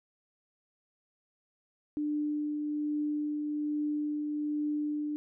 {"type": "tone with tremolo", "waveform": "sine", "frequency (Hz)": 297.9, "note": "D4", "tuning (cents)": 25, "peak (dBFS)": -28, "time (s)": [1.97, 5.16], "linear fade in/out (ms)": 0, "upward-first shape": "triangle", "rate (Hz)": 1.2, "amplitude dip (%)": 30, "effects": []}